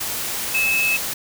sine tone in noise, 2600 Hz, E7, 24 cents flat, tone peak -17 dBFS, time 0.54-0.97 s, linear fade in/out 10 ms, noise white, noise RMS -26 dBFS, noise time 0-1.14 s, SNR +6 dB, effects none

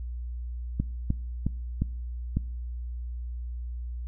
clicks, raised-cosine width 5 ms, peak -13 dBFS, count 5, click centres 0.8 / 1.104 / 1.466 / 1.82 / 2.37 s, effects noise-tail reverb RT60 0.7 s tail -23 dB re dry + added 60 Hz sine -32 dBFS peak until 4.07 s

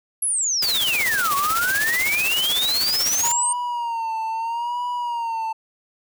sine exponential two-way sweep, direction down then up, 11380 to 1100 to 8820 Hz, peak -19 dBFS, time 0.22-3.53 s, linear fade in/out 5 ms, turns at 1.35 s
white noise with tremolo, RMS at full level -24 dBFS, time 0.62-3.32 s, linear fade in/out 5 ms, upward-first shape sine, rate 16 Hz, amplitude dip 60%
triangle tone with vibrato, 932.3 Hz, A#5, in tune, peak -21 dBFS, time 3.23-5.53 s, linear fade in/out 10 ms, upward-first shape sine, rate 0.76 Hz, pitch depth 80 cents each way
effects none

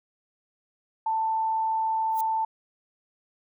sine tone, 887 Hz, A5, 14 cents sharp, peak -23 dBFS, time 1.06-2.45 s, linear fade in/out 5 ms
violet noise with exponential growth, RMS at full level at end -32 dBFS, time 2.1-2.21 s, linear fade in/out 5 ms, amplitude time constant 23 ms
effects none

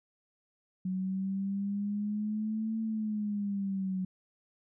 sine exponential two-way sweep, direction up then down, 185 to 223.2 to 185 Hz, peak -30 dBFS, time 0.85-4.05 s, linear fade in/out 5 ms, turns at 2.8 s, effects none

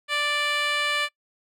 10% pulse tone with band-pass filter, 587 Hz, D5, 1 cent flat, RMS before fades -25 dBFS, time 0.08-1.09 s, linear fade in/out 50 ms, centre 2300 Hz, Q 0.62, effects noise-tail reverb RT60 0.1 s tail -23 dB re dry

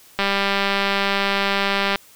click train, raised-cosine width 0.3 ms, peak -4 dBFS, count 351, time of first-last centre 0.19-1.958 s, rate 198 Hz, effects white hiss -49 dBFS RMS until 2.15 s

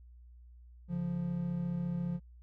triangle tone pair together, 140.34 / 174.8 Hz, C#3 / F3, +22 / +2 cents, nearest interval major third, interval 380 cents, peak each -37 / -31 dBFS, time 0.88-2.2 s, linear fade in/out 50 ms, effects added 60 Hz sine -52 dBFS peak until 2.42 s

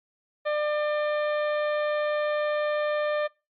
harmonic tone with a mistuned harmonic, 598 Hz, D5, 31 cents sharp, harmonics 1 / 2 / 3 / 4 / 5 / 6 / 7, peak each -24 / -33 / -34 / -41 / -48 / -45 / -51 dBFS, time 0.45-3.28 s, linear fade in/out 20 ms, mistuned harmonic 5, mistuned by +81 cents, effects noise-tail reverb RT60 0.3 s tail -25 dB re dry + MP3 48 kbps

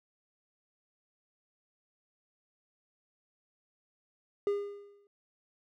triangle tone with exponential decay, 405.8 Hz, G#4, 40 cents flat, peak -23 dBFS, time 4.47-5.07 s, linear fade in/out 1 ms, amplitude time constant 130 ms, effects none

